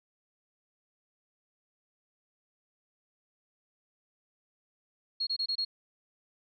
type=tone bursts; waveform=sine; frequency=4296 Hz; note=C8; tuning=45 cents sharp; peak=-28 dBFS; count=5; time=5.2-5.65 s; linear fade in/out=10 ms; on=70 ms; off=25 ms; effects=none